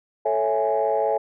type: chord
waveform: sine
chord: A major seventh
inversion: none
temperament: equal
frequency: 440 / 554.4 / 659.3 / 830.6 Hz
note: A4 / C#5 / E5 / G#5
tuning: 0 / 0 / 0 / 0 cents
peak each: -24 dBFS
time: 0.25-1.18 s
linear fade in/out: 10 ms
effects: tanh soft clip ceiling -11 dBFS